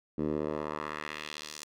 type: tone with band-pass filter sweep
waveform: 10% pulse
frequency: 75.8 Hz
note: D#2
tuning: 45 cents flat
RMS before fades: -36 dBFS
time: 0.18-1.64 s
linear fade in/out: 5 ms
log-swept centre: 280 to 6900 Hz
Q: 1.3
effects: none